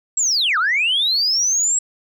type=linear two-way sweep; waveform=sine; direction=down then up; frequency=7760 to 1202 to 7760 Hz; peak=-14 dBFS; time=0.17-1.79 s; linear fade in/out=5 ms; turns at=0.58 s; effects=tanh soft clip ceiling -11 dBFS